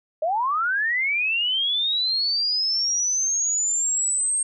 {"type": "linear sweep", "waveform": "sine", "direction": "up", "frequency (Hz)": [596, 8520], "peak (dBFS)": -20, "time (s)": [0.22, 4.43], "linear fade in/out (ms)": 5, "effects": []}